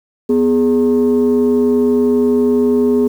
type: tone pair together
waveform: sine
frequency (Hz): 247.5 / 415.3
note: B3 / G#4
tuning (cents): +4 / 0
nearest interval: major sixth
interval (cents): 896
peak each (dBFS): -11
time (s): 0.29-3.08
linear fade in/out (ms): 10
effects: tanh soft clip ceiling -6 dBFS + 7-bit